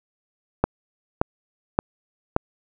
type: click train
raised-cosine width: 1 ms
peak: -3 dBFS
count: 4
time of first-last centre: 0.64-2.364 s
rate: 1.74 Hz
effects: none